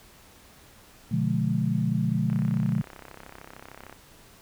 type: chord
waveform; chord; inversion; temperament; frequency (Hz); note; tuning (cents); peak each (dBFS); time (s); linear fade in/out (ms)
sine; B diminished seventh; none; just; 123.47 / 148.16 / 177.8 / 213.4; B2 / D3 / F3 / Ab3; 0 / +16 / +31 / +47; -28; 1.11-2.82; 10
type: click train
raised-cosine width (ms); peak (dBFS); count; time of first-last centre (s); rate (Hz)
0.5; -27; 55; 2.3-3.927; 33.2
effects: pink hiss -53 dBFS RMS until 4.41 s